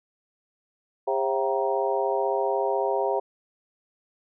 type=harmonic tone with a mistuned harmonic; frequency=134.2 Hz; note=C3; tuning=44 cents sharp; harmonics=3 / 4 / 5 / 6 / 7; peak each=-27 / -28 / -29 / -30 / -30 dBFS; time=1.07-3.2 s; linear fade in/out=10 ms; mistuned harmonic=6; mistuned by=-84 cents; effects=none